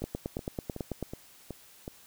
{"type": "two click trains", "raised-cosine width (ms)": 2, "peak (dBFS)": [-19, -24], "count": [10, 6], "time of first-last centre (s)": [[0.04, 1.027], [0.02, 1.879]], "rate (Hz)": [9.12, 2.69], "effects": ["white hiss -56 dBFS RMS until 2.06 s"]}